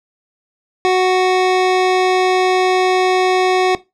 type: tone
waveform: 25% pulse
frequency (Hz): 370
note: F#4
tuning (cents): 0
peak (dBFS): -7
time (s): 0.85-3.75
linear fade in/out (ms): 0
effects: noise-tail reverb RT60 0.2 s tail -17 dB re dry + low-pass 5000 Hz 12 dB/octave